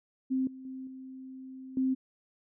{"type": "tone with level steps", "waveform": "sine", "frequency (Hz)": 261.6, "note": "C4", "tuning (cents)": 0, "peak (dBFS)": [-26, -43, -38, -42, -25], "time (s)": [0.3, 1.95], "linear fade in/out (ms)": 20, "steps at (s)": [0.47, 0.65, 0.87, 1.77], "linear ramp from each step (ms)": 2, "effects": []}